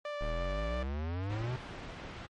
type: tone with vibrato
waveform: sawtooth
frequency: 587.3 Hz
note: D5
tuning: in tune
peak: -32 dBFS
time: 0.05-0.83 s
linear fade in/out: 2 ms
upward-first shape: sine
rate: 5.9 Hz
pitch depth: 10 cents each way
type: exponential sweep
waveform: square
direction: up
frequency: 36.21 to 130 Hz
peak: -34 dBFS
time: 0.21-1.56 s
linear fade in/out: 0 ms
type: noise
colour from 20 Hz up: pink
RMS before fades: -43 dBFS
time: 1.29-2.27 s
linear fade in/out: 20 ms
effects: low-pass 3000 Hz 12 dB/octave + MP3 48 kbps